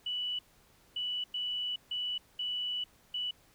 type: tone bursts at uneven times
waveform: sine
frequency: 2960 Hz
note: F#7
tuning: in tune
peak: -32 dBFS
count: 6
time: 0.06-0.39 / 0.96-1.24 / 1.34-1.76 / 1.91-2.18 / 2.39-2.84 / 3.14-3.31 s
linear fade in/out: 5 ms
effects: pink hiss -64 dBFS RMS until 3.54 s